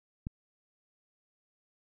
click, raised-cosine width 5 ms, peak -23 dBFS, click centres 0.269 s, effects none

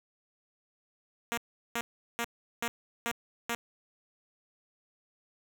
5% pulse tone bursts, 234.6 Hz, A#3, 11 cents sharp, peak -19 dBFS, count 6, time 1.32-3.55 s, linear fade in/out 0 ms, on 55 ms, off 380 ms, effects none

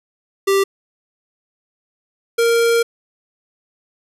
square tone pair in turn, 392 / 465 Hz, G4 / A#4, 0 / -4 cents, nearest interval minor third, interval 296 cents, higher second, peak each -13 dBFS, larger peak neither, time 0.47-0.64 / 2.38-2.83 s, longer second, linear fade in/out 10 ms, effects resampled to 32000 Hz + 9-bit

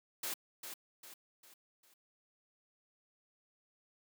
white noise with echo, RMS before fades -39 dBFS, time 0.23-0.34 s, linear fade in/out 5 ms, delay 400 ms, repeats 4, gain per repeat -7 dB, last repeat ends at 1.94 s, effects high-pass 200 Hz 12 dB/octave

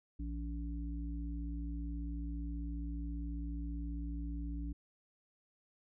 harmonic tone, 57.4 Hz, A#1, 26 cents flat, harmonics 1 / 3 / 5, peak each -38 / -48 / -45 dBFS, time 0.19-4.73 s, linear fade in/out 10 ms, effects none

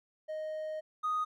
triangle tone pair in turn, 622 / 1244 Hz, D#5 / D#6, -1 / -1 cents, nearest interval octave, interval 1200 cents, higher second, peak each -33 / -26 dBFS, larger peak second, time 0.28-0.81 / 1.03-1.25 s, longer first, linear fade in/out 20 ms, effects tanh soft clip ceiling -26 dBFS

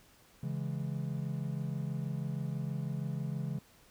triangle chord, C# minor, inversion none, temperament equal, 138.59 / 164.81 / 207.7 Hz, C#3 / E3 / G#3, 0 / 0 / 0 cents, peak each -34 / -36 / -40 dBFS, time 0.43-3.59 s, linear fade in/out 5 ms, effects pink hiss -62 dBFS RMS until 3.9 s

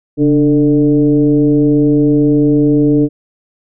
sine tone with frequency modulation, 293.7 Hz, D4, in tune, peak -7 dBFS, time 0.17-3.09 s, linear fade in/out 50 ms, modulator 154 Hz, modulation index 0.87, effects none

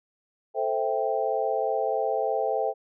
sine chord, A minor seventh, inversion none, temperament equal, 440 / 523.3 / 659.3 / 784 Hz, A4 / C5 / E5 / G5, 0 / 0 / 0 / 0 cents, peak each -29 dBFS, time 0.54-2.74 s, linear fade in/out 50 ms, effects none

